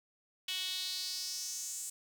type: tone with high-pass filter sweep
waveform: sawtooth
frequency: 371.5 Hz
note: F#4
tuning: 7 cents sharp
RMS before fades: -39 dBFS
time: 0.48-1.9 s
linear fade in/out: 5 ms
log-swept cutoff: 3100 to 7800 Hz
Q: 3.9
effects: none